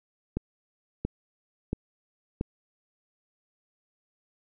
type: click train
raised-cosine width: 3 ms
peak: -15 dBFS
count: 4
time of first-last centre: 0.37-2.411 s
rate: 1.47 Hz
effects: none